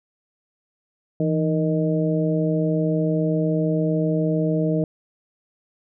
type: harmonic tone with a mistuned harmonic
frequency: 155.56 Hz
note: D#3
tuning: in tune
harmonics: 1 / 2 / 3 / 4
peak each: -21 / -24 / -26 / -27 dBFS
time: 1.2-4.84 s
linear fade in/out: 2 ms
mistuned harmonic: 1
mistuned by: +92 cents
effects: none